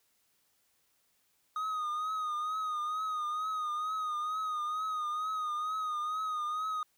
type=tone with vibrato; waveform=triangle; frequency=1244.5 Hz; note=D#6; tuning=in tune; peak=-30 dBFS; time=1.56-6.83 s; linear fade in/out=2 ms; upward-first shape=triangle; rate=2.2 Hz; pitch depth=60 cents each way; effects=white hiss -73 dBFS RMS until 6.97 s